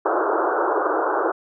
pink band-pass noise, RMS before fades -21 dBFS, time 0.05-1.32 s, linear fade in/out 10 ms, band 320 to 1500 Hz, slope 96 dB/octave, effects none

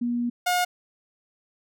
sine / sawtooth tone pair in turn, 240 / 717.7 Hz, B3 / F5, -49 / +47 cents, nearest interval octave + perfect fifth, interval 1896 cents, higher second, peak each -23 / -17 dBFS, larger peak second, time 0.01-0.3 / 0.46-0.65 s, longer first, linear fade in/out 10 ms, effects none

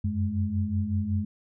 sine tone cluster, 90.6 / 96 / 210.8 Hz, F#2 / G2 / G#3, -36 / -36 / +26 cents, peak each -29 dBFS, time 0.04-1.25 s, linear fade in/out 5 ms, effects none

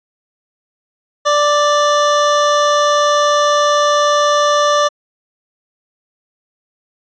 square tone pair together, 587.3 / 1176.1 Hz, D5 / D6, 0 / +2 cents, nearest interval octave, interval 1202 cents, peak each -14 dBFS, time 1.25-4.89 s, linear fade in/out 20 ms, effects resampled to 16000 Hz

